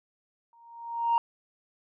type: tone with exponential growth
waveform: sine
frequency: 932.3 Hz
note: A#5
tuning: in tune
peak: -17 dBFS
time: 0.53-1.18 s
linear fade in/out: 1 ms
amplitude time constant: 140 ms
effects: tanh soft clip ceiling -18 dBFS